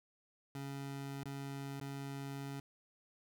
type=tone with dropouts; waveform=25% pulse; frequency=138.59 Hz; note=C#3; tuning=in tune; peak=-38 dBFS; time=0.55-2.6 s; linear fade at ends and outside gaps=2 ms; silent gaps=1.235-1.256 / 1.8-1.812 s; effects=none